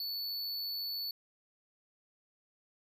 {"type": "tone", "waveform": "square", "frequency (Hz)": 4453, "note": "C#8", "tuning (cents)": 7, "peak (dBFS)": -36, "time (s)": [0, 1.11], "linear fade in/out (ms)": 2, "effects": []}